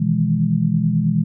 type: chord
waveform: sine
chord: E major seventh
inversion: second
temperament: equal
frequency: 123.47 / 155.56 / 164.81 / 207.7 Hz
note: B2 / D#3 / E3 / G#3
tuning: 0 / 0 / 0 / 0 cents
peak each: -23 / -23 / -18 / -20 dBFS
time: 0-1.24 s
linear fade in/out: 10 ms
effects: none